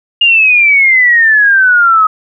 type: exponential sweep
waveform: sine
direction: down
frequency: 2844 to 1261 Hz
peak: -4 dBFS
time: 0.21-2.07 s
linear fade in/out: 5 ms
effects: none